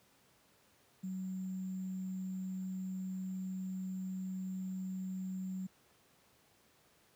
sine tone with sample-and-hold, 187.3 Hz, F#3, 21 cents sharp, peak -37 dBFS, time 1.03-5.67 s, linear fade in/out 10 ms, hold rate 7350 Hz, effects pink hiss -68 dBFS RMS until 7.15 s + high-pass 100 Hz 12 dB/octave

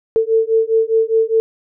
sine beating tone pair, 445 / 449.9 Hz, A4 / A4, +20 / +39 cents, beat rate 4.9 Hz, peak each -15 dBFS, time 0.16-1.4 s, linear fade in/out 0 ms, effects none

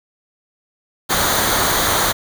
pink noise with comb filter, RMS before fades -17 dBFS, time 1.09-2.13 s, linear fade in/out 20 ms, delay 0.38 ms, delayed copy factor -0.6, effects none

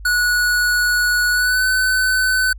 square tone with pitch glide, 1466 to 1511.6 Hz, F#6 to F#6, -16 to +37 cents, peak -15 dBFS, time 0.05-2.53 s, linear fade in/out 5 ms, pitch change +53 cents, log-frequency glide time 1.31-1.65 s, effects added 50 Hz sine -32 dBFS peak until 2.58 s

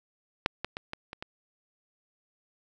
clicks, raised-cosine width 0.3 ms, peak -7 / -15 / -19 / -19 / -23 / -21 dBFS, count 6, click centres 0.461 / 0.646 / 0.769 / 0.934 / 1.131 / 1.225 s, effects none

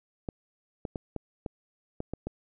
clicks, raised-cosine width 2 ms, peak -20 dBFS, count 8, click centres 0.288 / 0.852 / 0.958 / 1.163 / 1.462 / 2.004 / 2.136 / 2.27 s, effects none

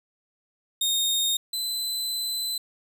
sawtooth tone pair in turn, 3694 / 4031 Hz, A#7 / B7, -16 / +35 cents, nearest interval major second, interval 151 cents, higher second, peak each -19 / -24 dBFS, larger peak first, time 0.81-1.37 / 1.53-2.58 s, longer second, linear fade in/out 5 ms, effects none

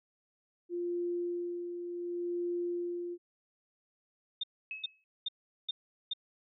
sine tone with tremolo, 349.2 Hz, F4, in tune, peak -31 dBFS, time 0.69-3.18 s, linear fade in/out 50 ms, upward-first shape sine, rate 0.68 Hz, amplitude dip 50%
sine tone bursts, 3634 Hz, A#7, 45 cents flat, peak -31 dBFS, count 5, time 4.41-6.135 s, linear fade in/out 5 ms, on 25 ms, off 400 ms
sine tone with exponential decay, 2576 Hz, E7, 41 cents flat, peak -35 dBFS, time 4.71-5.04 s, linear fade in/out 1 ms, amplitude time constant 71 ms
effects none

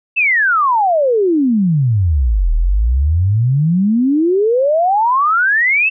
sine exponential two-way sweep, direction down then up, 2706 to 37.88 to 2706 Hz, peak -10 dBFS, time 0.16-5.9 s, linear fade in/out 20 ms, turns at 2.53 s, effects none

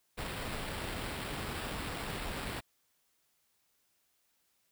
pink noise with sample-and-hold, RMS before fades -39 dBFS, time 0.17-2.61 s, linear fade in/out 20 ms, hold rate 6300 Hz, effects white hiss -75 dBFS RMS until 4.71 s

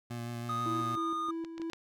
25% pulse tone with vibrato, 118.7 Hz, A#2, 32 cents sharp, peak -33 dBFS, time 0.1-0.96 s, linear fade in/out 10 ms, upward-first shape sine, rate 6.2 Hz, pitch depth 16 cents each way
triangle tone with pitch glide, 1244.5 to 1225.2 Hz, D#6 to D#6, 0 to -27 cents, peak -30 dBFS, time 0.49-1.31 s, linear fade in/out 5 ms, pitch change -27 cents, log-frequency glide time 0.73-0.99 s
triangle tone with tremolo, 329.6 Hz, E4, in tune, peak -32 dBFS, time 0.66-1.7 s, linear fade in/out 0 ms, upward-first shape square, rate 3.2 Hz, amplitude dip 55%
clicks, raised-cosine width 0.2 ms, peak -30 dBFS, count 5, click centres 1.448 / 1.58 / 1.618 / 1.699 / 1.733 s
effects none

